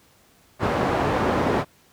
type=low-pass noise; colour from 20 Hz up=white; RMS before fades=-22 dBFS; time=0.59-1.65 s; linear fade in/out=50 ms; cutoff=840 Hz; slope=12 dB/octave; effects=pink hiss -57 dBFS RMS until 1.92 s + high-pass 60 Hz 12 dB/octave